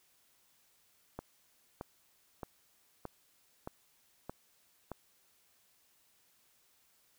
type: click train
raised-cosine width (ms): 1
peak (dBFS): -26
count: 7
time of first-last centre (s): 1.19-4.917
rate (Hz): 1.61
effects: white hiss -70 dBFS RMS until 7.18 s